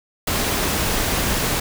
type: noise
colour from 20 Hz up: pink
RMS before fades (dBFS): -21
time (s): 0.27-1.6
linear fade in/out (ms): 5
effects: none